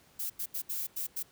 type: noise bursts at uneven times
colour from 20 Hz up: violet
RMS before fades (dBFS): -35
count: 6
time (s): 0.19-0.3 / 0.39-0.46 / 0.54-0.62 / 0.69-0.87 / 0.96-1.07 / 1.16-1.23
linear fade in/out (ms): 10
effects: pink hiss -62 dBFS RMS until 1.31 s + high-pass 60 Hz 12 dB/octave